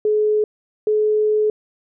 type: tone pair in turn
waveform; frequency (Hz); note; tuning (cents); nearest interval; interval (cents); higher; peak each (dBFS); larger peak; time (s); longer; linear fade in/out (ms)
sine; 425.2 / 426.7; G#4 / G#4; +41 / +47; unison; 6; second; -14; neither; 0.05-0.44 / 0.87-1.5; second; 2
effects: none